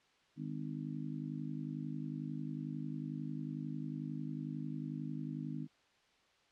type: harmonic tone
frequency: 51.1 Hz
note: G#1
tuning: 27 cents flat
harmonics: 3 / 4 / 5 / 6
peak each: -42 / -47 / -43 / -47 dBFS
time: 0.36-5.68 s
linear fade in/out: 50 ms
effects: white hiss -70 dBFS RMS until 6.51 s + low-pass 4000 Hz 12 dB/octave